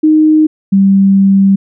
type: tone pair in turn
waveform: sine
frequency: 310 / 195.29 Hz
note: D#4 / G3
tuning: -6 / -6 cents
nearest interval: minor sixth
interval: 800 cents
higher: first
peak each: -4 dBFS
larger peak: neither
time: 0.03-0.47 / 0.72-1.56 s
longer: second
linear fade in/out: 10 ms
effects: none